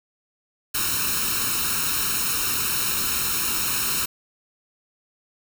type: noise with comb filter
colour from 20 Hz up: white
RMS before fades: -24 dBFS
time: 0.74-4.06 s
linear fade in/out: 10 ms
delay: 0.74 ms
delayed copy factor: +0.85
effects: none